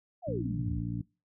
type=exponential sweep; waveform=sine; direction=down; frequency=767 to 49 Hz; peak=-33 dBFS; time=0.22-0.83 s; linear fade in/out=50 ms
type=harmonic tone; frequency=58.27 Hz; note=A#1; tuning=in tune; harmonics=1 / 2 / 3 / 4 / 5; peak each=-44 / -35 / -37 / -43 / -39 dBFS; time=0.27-1.02 s; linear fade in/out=10 ms
effects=noise-tail reverb RT60 0.3 s tail -23 dB re dry

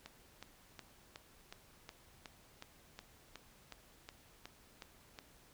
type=click train; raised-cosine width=0.2 ms; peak=-30 dBFS; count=15; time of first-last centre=0.06-5.188 s; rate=2.73 Hz; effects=pink hiss -64 dBFS RMS until 5.53 s

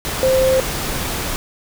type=tone in noise; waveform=sine; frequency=523.3 Hz; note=C5; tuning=in tune; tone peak=-12 dBFS; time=0.23-0.6 s; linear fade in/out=0 ms; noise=pink; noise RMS=-23 dBFS; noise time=0.05-1.36 s; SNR=+8 dB; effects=none

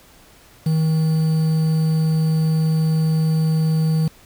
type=tone with quantisation; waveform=triangle; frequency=158.7 Hz; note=D#3; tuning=35 cents sharp; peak=-13 dBFS; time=0.66-4.08 s; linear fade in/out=5 ms; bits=6; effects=pink hiss -49 dBFS RMS until 4.25 s

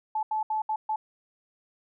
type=tone bursts at uneven times; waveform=sine; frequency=866 Hz; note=A5; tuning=28 cents flat; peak=-25 dBFS; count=5; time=0.15-0.23 / 0.31-0.43 / 0.5-0.62 / 0.69-0.76 / 0.89-0.96 s; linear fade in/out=5 ms; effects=none

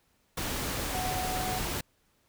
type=tone in noise; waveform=sine; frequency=740 Hz; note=F#5; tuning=in tune; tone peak=-33 dBFS; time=0.94-1.59 s; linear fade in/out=5 ms; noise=pink; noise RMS=-33 dBFS; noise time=0.37-1.81 s; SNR=-3 dB; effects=pink hiss -70 dBFS RMS until 2.28 s

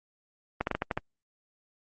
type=clicks; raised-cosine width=0.5 ms; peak=-13 dBFS; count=7; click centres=0.61 / 0.671 / 0.713 / 0.75 / 0.821 / 0.912 / 0.975 s; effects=Opus 24 kbps

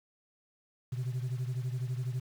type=beating tone pair; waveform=sine; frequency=123.47 / 135.47 Hz; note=B2 / C#3; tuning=0 / -39 cents; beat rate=12 Hz; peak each=-31 / -35 dBFS; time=0.92-2.2 s; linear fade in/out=10 ms; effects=tanh soft clip ceiling -29 dBFS + 9-bit

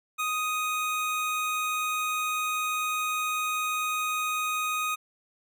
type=tone; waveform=25% pulse; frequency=1247 Hz; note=D#6; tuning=3 cents sharp; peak=-23 dBFS; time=0.18-4.96 s; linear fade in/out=20 ms; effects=none

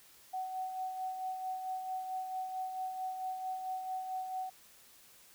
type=tone with tremolo; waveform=sine; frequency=750 Hz; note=F#5; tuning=23 cents sharp; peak=-34 dBFS; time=0.33-4.5 s; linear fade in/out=10 ms; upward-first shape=sine; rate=4.5 Hz; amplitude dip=45%; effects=white hiss -60 dBFS RMS until 5.34 s

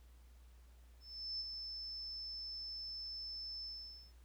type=tone with ADSR envelope; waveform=sine; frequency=5274 Hz; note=E8; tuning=in tune; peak=-38 dBFS; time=1-4.13 s; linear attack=400 ms; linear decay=29 ms; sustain=-5 dB; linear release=490 ms; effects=added 60 Hz sine -58 dBFS peak until 4.24 s + pink hiss -72 dBFS RMS until 4.24 s

